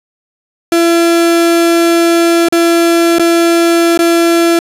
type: tone with dropouts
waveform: 35% pulse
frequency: 337.6 Hz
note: E4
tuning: 41 cents sharp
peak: -5 dBFS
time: 0.72-4.59 s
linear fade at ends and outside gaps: 2 ms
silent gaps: 2.486-2.524 / 3.185-3.195 / 3.976-3.99 s
effects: resampled to 32000 Hz + 7-bit